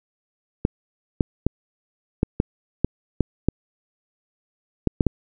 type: clicks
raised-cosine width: 3 ms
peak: -4 dBFS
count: 11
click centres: 0.651 / 1.208 / 1.466 / 2.231 / 2.401 / 2.846 / 3.207 / 3.486 / 4.873 / 5.008 / 5.067 s
effects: none